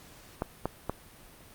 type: clicks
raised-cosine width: 1 ms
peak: -15 dBFS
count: 3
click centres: 0.421 / 0.656 / 0.896 s
effects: pink hiss -53 dBFS RMS until 1.54 s + Opus 48 kbps